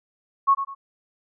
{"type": "tone with echo", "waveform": "sine", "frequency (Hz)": 1100, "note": "C#6", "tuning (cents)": -14, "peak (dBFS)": -13, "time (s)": [0.47, 0.55], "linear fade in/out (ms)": 20, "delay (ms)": 100, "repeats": 2, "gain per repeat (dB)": -10, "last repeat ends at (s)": 0.75, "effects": []}